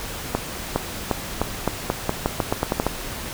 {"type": "accelerating click train", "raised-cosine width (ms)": 1, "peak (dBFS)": -5, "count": 14, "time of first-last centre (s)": [0.35, 2.866], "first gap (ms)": 410, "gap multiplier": 0.86, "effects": ["pink hiss -32 dBFS RMS until 3.33 s"]}